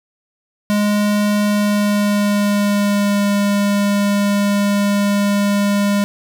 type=tone with pitch glide; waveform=square; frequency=207.1 to 202.6 Hz; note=G#3 to G#3; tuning=-5 to -43 cents; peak=-14 dBFS; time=0.7-6.04 s; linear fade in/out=0 ms; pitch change=-38 cents; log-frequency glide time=1.44-3.27 s; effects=none